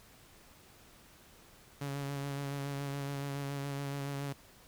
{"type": "tone with vibrato", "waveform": "sawtooth", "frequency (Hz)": 140.3, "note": "C#3", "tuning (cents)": 21, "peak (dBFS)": -32, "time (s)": [1.81, 4.33], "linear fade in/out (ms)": 5, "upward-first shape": "sine", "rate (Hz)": 7.1, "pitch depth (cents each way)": 23, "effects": ["pink hiss -59 dBFS RMS until 4.67 s"]}